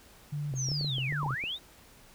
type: tone with vibrato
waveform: sine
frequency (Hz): 138.59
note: C#3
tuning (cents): 0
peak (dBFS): -31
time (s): 0.32-1.35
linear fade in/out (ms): 10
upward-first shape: square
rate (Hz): 2.6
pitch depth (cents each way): 96
type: clicks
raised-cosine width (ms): 2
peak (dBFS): -29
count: 11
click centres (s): 0.539 / 0.687 / 0.717 / 0.811 / 0.846 / 0.983 / 1.124 / 1.231 / 1.262 / 1.307 / 1.439
type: linear two-way sweep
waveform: sine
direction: down then up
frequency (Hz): 6645 to 784 to 3892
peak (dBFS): -32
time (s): 0.55-1.59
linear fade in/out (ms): 50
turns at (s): 1.26
effects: pink hiss -56 dBFS RMS until 2.14 s